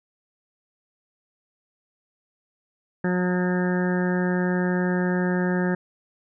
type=harmonic tone; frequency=180.6 Hz; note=F#3; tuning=42 cents flat; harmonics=1 / 2 / 3 / 4 / 5 / 7 / 8 / 9 / 10; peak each=-22 / -27 / -32 / -38 / -36 / -40 / -40 / -33 / -36 dBFS; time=3.04-5.75 s; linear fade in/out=5 ms; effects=none